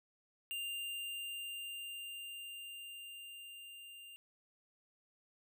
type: tone with level ramp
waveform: square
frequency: 2794 Hz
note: F7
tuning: in tune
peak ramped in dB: -39 to -52 dBFS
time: 0.51-4.16 s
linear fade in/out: 0 ms
effects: none